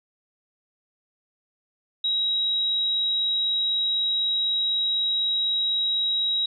sine tone, 3836 Hz, A#7, 49 cents sharp, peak -21 dBFS, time 2.04-6.46 s, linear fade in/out 5 ms, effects none

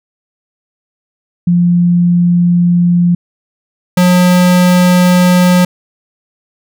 sine / square tone pair in turn, 174.61 / 179.73 Hz, F3 / F3, 0 / +50 cents, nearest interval minor second, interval 50 cents, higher second, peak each -6 dBFS, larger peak neither, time 1.47-3.15 / 3.97-5.65 s, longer neither, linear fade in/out 5 ms, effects none

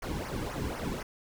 brown noise with flanger, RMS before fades -35 dBFS, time 0.02-1.03 s, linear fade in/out 5 ms, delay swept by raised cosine 0.25 to 1.65 ms, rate 4 Hz, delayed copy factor -0.85, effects none

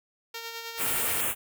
5% pulse tone with tremolo, 460 Hz, A#4, 23 cents flat, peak -23 dBFS, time 0.34-1.21 s, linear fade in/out 5 ms, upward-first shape sine, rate 9.6 Hz, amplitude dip 40%
white band-stop noise, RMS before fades -28 dBFS, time 0.77-1.35 s, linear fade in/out 50 ms, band 3200 to 7400 Hz, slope 48 dB/octave
effects none

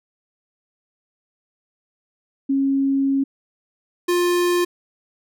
sine / square tone pair in turn, 273.2 / 352.3 Hz, C#4 / F4, -25 / +15 cents, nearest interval major third, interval 440 cents, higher second, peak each -16 / -17 dBFS, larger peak first, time 2.49-3.24 / 4.08-4.65 s, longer first, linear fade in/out 10 ms, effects none

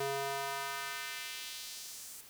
square tone with high-pass filter sweep, 138.3 Hz, C#3, 4 cents flat, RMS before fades -40 dBFS, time 0-2.21 s, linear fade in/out 5 ms, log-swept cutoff 410 to 8800 Hz, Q 1.2, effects white hiss -55 dBFS RMS until 2.29 s

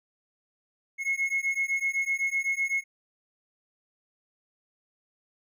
triangle beating tone pair, 2170 / 2177.9 Hz, C#7 / C#7, -37 / -31 cents, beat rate 7.9 Hz, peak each -26 dBFS, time 0.98-2.84 s, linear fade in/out 50 ms, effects tanh soft clip ceiling -19 dBFS

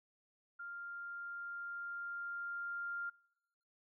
sine tone with level ramp, 1396.9 Hz, F6, in tune, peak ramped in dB -44 to -38 dBFS, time 0.59-3.1 s, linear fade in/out 10 ms, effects noise-tail reverb RT60 1.0 s tail -25 dB re dry

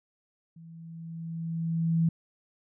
sine tone with level ramp, 164.81 Hz, E3, in tune, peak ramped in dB -46 to -20 dBFS, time 0.56-2.09 s, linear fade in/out 5 ms, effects none

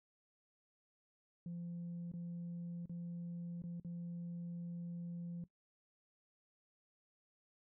sine tone with dropouts, 172.3 Hz, F3, 23 cents flat, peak -40 dBFS, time 1.46-5.44 s, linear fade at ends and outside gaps 2 ms, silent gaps 2.117-2.137 / 2.857-2.895 / 3.62-3.638 / 3.799-3.847 s, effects noise-tail reverb RT60 0.1 s tail -18 dB re dry + tanh soft clip ceiling -40 dBFS

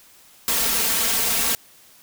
white noise with comb filter, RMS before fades -21 dBFS, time 0.48-1.55 s, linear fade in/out 0 ms, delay 4.4 ms, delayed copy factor +0.95, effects white hiss -51 dBFS RMS until 2.02 s

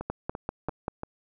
two click trains, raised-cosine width 1 ms, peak -15 / -20 dBFS, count 5 / 4, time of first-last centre 0.1-0.881 / 0.01-1.034 s, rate 5.12 / 2.93 Hz, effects none

